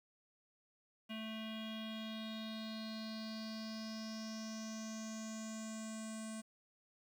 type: tone with low-pass filter sweep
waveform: square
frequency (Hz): 220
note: A3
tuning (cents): 0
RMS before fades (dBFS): -45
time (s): 1.09-6.42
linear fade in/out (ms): 20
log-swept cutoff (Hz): 2900 to 8500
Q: 6.4
effects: 11-bit